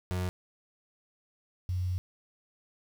35% pulse / sine tone pair in turn, 91 / 91 Hz, F#2 / F#2, -28 / -28 cents, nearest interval unison, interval 0 cents, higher neither, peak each -28 dBFS, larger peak neither, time 0.11-0.29 / 1.69-1.98 s, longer second, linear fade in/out 0 ms, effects 9-bit

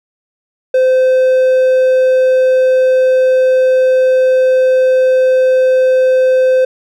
triangle tone, 516 Hz, C5, 24 cents flat, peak -5 dBFS, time 0.74-6.65 s, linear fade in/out 5 ms, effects none

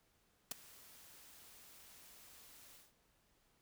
white noise with ADSR envelope, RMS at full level -37 dBFS, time 0.51-2.93 s, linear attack 4 ms, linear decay 11 ms, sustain -23 dB, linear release 180 ms, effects pink hiss -75 dBFS RMS until 3.61 s

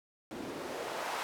white noise with band-pass filter sweep, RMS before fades -39 dBFS, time 0.31-1.23 s, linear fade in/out 0 ms, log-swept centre 240 to 1000 Hz, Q 1.4, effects none

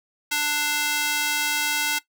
square tone with high-pass filter, 295.8 Hz, D4, 13 cents sharp, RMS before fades -24 dBFS, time 0.31-1.99 s, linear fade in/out 10 ms, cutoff 1700 Hz, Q 0.77, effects noise-tail reverb RT60 0.1 s tail -17 dB re dry

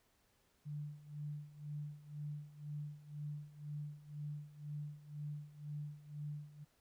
sine tone with tremolo, 147.9 Hz, D3, 13 cents sharp, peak -40 dBFS, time 0.65-6.65 s, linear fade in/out 20 ms, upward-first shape sine, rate 2 Hz, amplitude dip 85%, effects pink hiss -75 dBFS RMS until 6.8 s

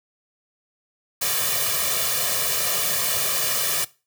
white noise with comb filter, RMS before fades -23 dBFS, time 1.21-3.85 s, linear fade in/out 10 ms, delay 1.7 ms, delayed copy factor +0.9, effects noise-tail reverb RT60 0.3 s tail -20 dB re dry + high-pass 100 Hz 12 dB/octave

